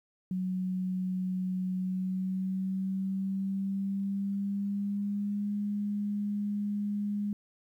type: tone with pitch glide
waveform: sine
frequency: 185 to 205.3 Hz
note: F#3 to G#3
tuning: 0 to -20 cents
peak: -29 dBFS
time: 0.31-7.33 s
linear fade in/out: 2 ms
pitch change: +180 cents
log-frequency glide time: 1.77-5.53 s
effects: 11-bit